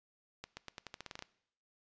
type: accelerating click train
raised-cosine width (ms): 0.2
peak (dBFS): -26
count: 12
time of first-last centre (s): 0.44-1.224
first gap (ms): 130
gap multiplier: 0.87
effects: noise-tail reverb RT60 0.7 s tail -20 dB re dry + resampled to 16000 Hz